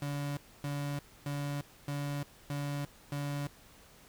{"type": "tone bursts", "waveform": "35% pulse", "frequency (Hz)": 143.5, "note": "D3", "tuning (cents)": -40, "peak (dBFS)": -32, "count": 6, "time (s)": [0.02, 3.47], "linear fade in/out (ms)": 2, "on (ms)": 350, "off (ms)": 270, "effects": ["pink hiss -58 dBFS RMS until 4.08 s"]}